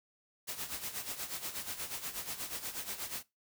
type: noise with tremolo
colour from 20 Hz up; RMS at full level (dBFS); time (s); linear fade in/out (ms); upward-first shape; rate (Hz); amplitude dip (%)
white; -38; 0.47-3.23; 20; sine; 8.3; 70
effects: noise-tail reverb RT60 0.2 s tail -19 dB re dry